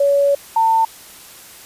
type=tone pair in turn; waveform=sine; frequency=564 / 899.7 Hz; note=C#5 / A5; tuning=+30 / +38 cents; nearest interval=minor sixth; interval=808 cents; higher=second; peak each=-11 / -11 dBFS; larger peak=neither; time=0-0.35 / 0.56-0.85 s; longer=first; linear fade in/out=5 ms; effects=white hiss -40 dBFS RMS until 1.65 s + resampled to 32000 Hz